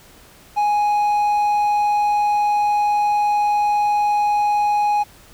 triangle tone, 830.6 Hz, G#5, in tune, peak -13 dBFS, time 0.56-5.04 s, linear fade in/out 20 ms, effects pink hiss -47 dBFS RMS until 5.33 s

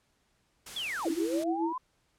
white noise, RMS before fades -43 dBFS, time 0.66-1.44 s, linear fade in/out 5 ms
sine linear two-way sweep, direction down then up, 3520 to 267.5 to 1044 Hz, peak -32 dBFS, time 0.76-1.78 s, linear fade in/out 5 ms, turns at 1.1 s
sine tone with tremolo, 331.1 Hz, E4, 8 cents sharp, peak -26 dBFS, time 1.05-1.73 s, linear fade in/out 10 ms, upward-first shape sine, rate 7.2 Hz, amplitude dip 65%
effects pink hiss -72 dBFS RMS until 2.18 s + low-pass 10000 Hz 12 dB/octave

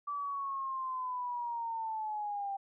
sine linear sweep, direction down, 1162 to 784 Hz, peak -34 dBFS, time 0.07-2.57 s, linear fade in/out 10 ms, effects none

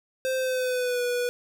square tone with pitch glide, 521 to 488.9 Hz, C5 to B4, -7 to -18 cents, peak -25 dBFS, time 0.25-1.29 s, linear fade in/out 0 ms, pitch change -111 cents, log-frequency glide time 0.36-1.02 s, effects none

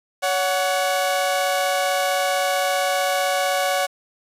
sawtooth tone pair together, 563.9 / 740 Hz, C#5 / F#5, +30 / 0 cents, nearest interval perfect fourth, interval 470 cents, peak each -18 dBFS, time 0.22-3.87 s, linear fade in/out 20 ms, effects resampled to 32000 Hz + 7-bit

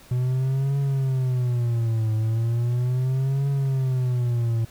triangle tone with vibrato, 123.47 Hz, B2, in tune, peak -18 dBFS, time 0.11-4.65 s, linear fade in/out 5 ms, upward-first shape triangle, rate 0.37 Hz, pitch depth 220 cents each way, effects pink hiss -50 dBFS RMS until 4.7 s

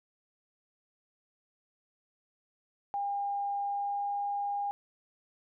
sine tone with pitch glide, 805 to 809.7 Hz, G5 to G#5, +46 to -44 cents, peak -30 dBFS, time 2.94-4.71 s, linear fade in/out 0 ms, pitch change +10 cents, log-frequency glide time 3.6-4.1 s, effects none

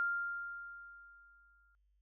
sine tone with exponential decay, 1396.9 Hz, F6, in tune, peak -30 dBFS, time 0-1.75 s, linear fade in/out 0 ms, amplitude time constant 380 ms, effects added 50 Hz sine -70 dBFS peak until 2.01 s

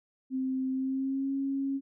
sine tone with pitch glide, 261.6 to 273.3 Hz, C4 to C#4, 0 to -24 cents, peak -28 dBFS, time 0.3-1.81 s, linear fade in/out 50 ms, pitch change +76 cents, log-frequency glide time 0.71-1.33 s, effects none

